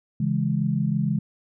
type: chord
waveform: sine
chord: C# minor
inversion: none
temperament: equal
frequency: 138.59 / 164.81 / 207.7 Hz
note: C#3 / E3 / G#3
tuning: 0 / 0 / 0 cents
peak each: -25 dBFS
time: 0.2-1.19 s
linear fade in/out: 5 ms
effects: none